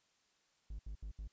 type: tone bursts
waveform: triangle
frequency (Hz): 51.91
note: G#1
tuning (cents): 0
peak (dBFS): -40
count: 4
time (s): 0.7-1.277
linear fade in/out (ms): 5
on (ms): 91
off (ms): 71
effects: white hiss -75 dBFS RMS until 1.32 s + resampled to 16000 Hz